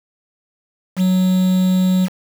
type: tone with quantisation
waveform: triangle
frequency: 185 Hz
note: F#3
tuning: in tune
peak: -10 dBFS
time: 0.96-2.09 s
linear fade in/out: 50 ms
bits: 5
effects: none